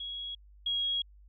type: tone pair in turn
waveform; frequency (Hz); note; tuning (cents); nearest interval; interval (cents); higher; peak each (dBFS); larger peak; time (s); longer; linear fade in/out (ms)
sine; 3322 / 3299; G#7 / G#7; 0 / -12; unison; 12; first; -36 / -28; second; 0-0.35 / 0.66-1.02; second; 5
effects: added 50 Hz sine -53 dBFS peak until 1.28 s